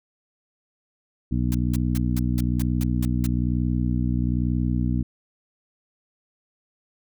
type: harmonic tone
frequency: 61.1 Hz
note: B1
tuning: 18 cents flat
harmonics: 1 / 2 / 3 / 4 / 5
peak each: -25 / -25 / -28 / -27 / -32 dBFS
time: 1.31-5.03 s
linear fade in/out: 10 ms
type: noise bursts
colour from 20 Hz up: white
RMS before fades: -35 dBFS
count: 9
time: 1.52-3.265 s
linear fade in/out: 0 ms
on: 25 ms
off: 190 ms
effects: none